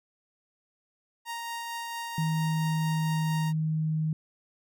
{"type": "tone with tremolo", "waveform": "sawtooth", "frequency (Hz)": 932.3, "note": "A#5", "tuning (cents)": 0, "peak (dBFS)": -29, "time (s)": [1.25, 3.53], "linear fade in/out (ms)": 50, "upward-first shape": "triangle", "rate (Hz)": 4.4, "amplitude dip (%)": 25}
{"type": "tone with pitch glide", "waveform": "sine", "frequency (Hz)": [158.6, 156.69], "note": ["D#3", "D#3"], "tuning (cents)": [33, 12], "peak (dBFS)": -25, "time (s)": [2.18, 4.13], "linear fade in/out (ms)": 2, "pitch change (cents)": -21, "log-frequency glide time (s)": [2.38, 3.99]}
{"effects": []}